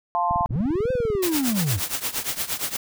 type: chord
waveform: sine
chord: F major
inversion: none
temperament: equal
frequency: 698.5 / 880 / 1046.5 Hz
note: F5 / A5 / C6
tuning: 0 / 0 / 0 cents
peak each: -24 dBFS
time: 0.15-0.46 s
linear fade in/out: 0 ms
type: click train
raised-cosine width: 5 ms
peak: -18 dBFS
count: 18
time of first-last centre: 0.31-1.152 s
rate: 20.2 Hz
type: linear two-way sweep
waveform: triangle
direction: up then down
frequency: 76 to 523.3 to 76 Hz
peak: -19 dBFS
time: 0.49-1.81 s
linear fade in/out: 50 ms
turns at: 0.91 s
type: noise with tremolo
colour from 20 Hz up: white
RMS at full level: -24 dBFS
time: 1.22-2.77 s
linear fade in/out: 10 ms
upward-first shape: triangle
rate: 8.6 Hz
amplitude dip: 90%
effects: none